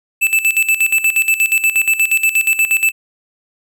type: tone with tremolo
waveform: square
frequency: 2637 Hz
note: E7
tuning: in tune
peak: -10 dBFS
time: 0.21-2.92 s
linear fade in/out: 20 ms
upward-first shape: square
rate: 8.4 Hz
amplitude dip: 75%
effects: none